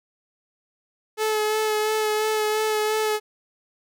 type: tone with vibrato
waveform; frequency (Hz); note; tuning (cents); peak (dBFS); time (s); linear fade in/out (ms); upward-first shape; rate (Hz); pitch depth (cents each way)
sawtooth; 430.4; A4; -38; -17; 1.17-3.2; 50; sine; 2.9; 19
effects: none